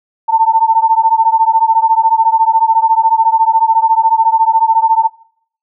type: beating tone pair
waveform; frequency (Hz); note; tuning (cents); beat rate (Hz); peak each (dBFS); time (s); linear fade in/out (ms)
sine; 891 / 905; A5 / A5; +22 / +48; 14; -10; 0.28-5.08; 20
effects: noise-tail reverb RT60 0.6 s tail -21 dB re dry